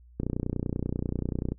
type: click train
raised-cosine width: 3 ms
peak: -16 dBFS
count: 41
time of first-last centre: 0.2-1.52 s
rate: 30.3 Hz
effects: noise-tail reverb RT60 0.1 s tail -21 dB re dry + added 60 Hz sine -51 dBFS peak until 1.58 s